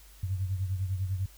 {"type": "beating tone pair", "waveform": "sine", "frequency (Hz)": [93.5, 103.5], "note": ["F#2", "G#2"], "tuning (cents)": [19, -5], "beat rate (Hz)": 10, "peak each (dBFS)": [-29, -36], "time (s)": [0.23, 1.26], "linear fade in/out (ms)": 5, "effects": ["added 50 Hz sine -52 dBFS peak until 1.37 s", "white hiss -57 dBFS RMS until 1.37 s"]}